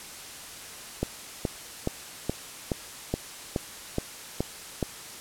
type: click train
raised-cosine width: 2 ms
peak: -12 dBFS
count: 10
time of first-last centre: 1.03-4.827 s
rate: 2.37 Hz
effects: white hiss -42 dBFS RMS until 5.2 s + low-pass 11000 Hz 12 dB/octave